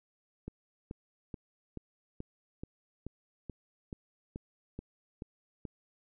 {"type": "click train", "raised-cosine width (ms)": 3, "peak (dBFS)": -27, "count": 13, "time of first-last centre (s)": [0.48, 5.652], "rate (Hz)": 2.32, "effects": []}